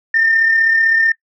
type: tone pair together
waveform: sine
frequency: 1806 / 1841.8 Hz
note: A6 / A#6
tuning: +45 / -21 cents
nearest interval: unison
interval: 34 cents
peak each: -10 / -21 dBFS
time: 0.14-1.12 s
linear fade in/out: 5 ms
effects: noise-tail reverb RT60 0.1 s tail -23 dB re dry + tanh soft clip ceiling -5 dBFS